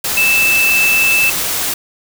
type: tone in noise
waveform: sine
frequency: 2637 Hz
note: E7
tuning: in tune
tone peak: -10 dBFS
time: 0.17-1.3 s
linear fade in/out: 5 ms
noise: white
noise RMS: -18 dBFS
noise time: 0.04-1.74 s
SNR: +5 dB
effects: none